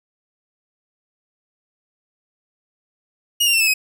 sawtooth tone with pitch steps, 2870 / 2782 / 2696 / 2614 / 2533 Hz, F7 / F7 / E7 / E7 / D#7, +47 / -7 / +38 / -15 / +30 cents, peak -11 dBFS, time 3.4-3.74 s, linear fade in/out 10 ms, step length 68 ms, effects none

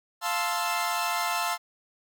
sawtooth chord, F major seventh, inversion none, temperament equal, 698.5 / 880 / 1046.5 / 1318.5 Hz, F5 / A5 / C6 / E6, 0 / 0 / 0 / 0 cents, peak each -28 dBFS, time 0.21-1.58 s, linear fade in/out 50 ms, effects none

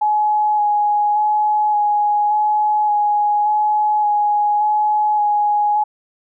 sine tone with vibrato, 839 Hz, G#5, 17 cents sharp, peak -13 dBFS, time 0.01-5.84 s, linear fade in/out 10 ms, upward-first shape square, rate 0.87 Hz, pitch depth 13 cents each way, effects none

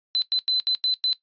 sine tone bursts at uneven times, 4038 Hz, B7, 38 cents sharp, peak -19 dBFS, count 6, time 0.15-0.22 / 0.32-0.39 / 0.48-0.6 / 0.67-0.75 / 0.84-0.94 / 1.04-1.13 s, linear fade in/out 0 ms, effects noise-tail reverb RT60 0.1 s tail -17 dB re dry + resampled to 11025 Hz

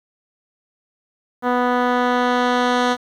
10% pulse tone with low-pass filter sweep, 246.9 Hz, B3, in tune, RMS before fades -18 dBFS, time 1.42-2.97 s, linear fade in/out 50 ms, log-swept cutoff 1500 to 4800 Hz, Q 0.76, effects 8-bit

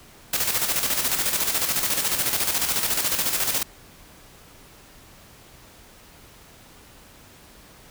white noise with tremolo, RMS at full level -22 dBFS, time 0.33-3.63 s, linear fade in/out 5 ms, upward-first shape square, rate 14 Hz, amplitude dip 50%, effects pink hiss -49 dBFS RMS until 7.9 s

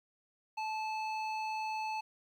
square tone with low-pass filter, 871 Hz, A5, 18 cents flat, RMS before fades -37 dBFS, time 0.57-2.01 s, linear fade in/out 10 ms, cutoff 3600 Hz, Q 1.2, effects 11-bit

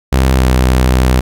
sawtooth tone with pitch glide, 65.41 to 63.47 Hz, C2 to B1, 0 to +48 cents, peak -4 dBFS, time 0.12-1.21 s, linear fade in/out 10 ms, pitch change -52 cents, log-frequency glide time 0.34-0.43 s, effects none

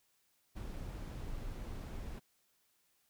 brown noise, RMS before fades -43 dBFS, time 0.55-2.2 s, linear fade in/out 20 ms, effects white hiss -75 dBFS RMS until 3.09 s

